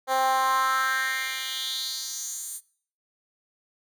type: tone with high-pass filter sweep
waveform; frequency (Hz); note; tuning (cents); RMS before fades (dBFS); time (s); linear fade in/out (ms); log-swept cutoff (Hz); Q
10% pulse; 263.1; C4; +10; -27; 0.07-2.61; 50; 630 to 9200; 3.5
effects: noise-tail reverb RT60 0.5 s tail -21 dB re dry